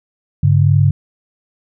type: tone pair together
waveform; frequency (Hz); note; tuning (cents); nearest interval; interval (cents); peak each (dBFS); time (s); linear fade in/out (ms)
sine; 100.83 / 142.6; G2 / C#3; +49 / +49; tritone; 600; -11; 0.43-0.91; 5
effects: none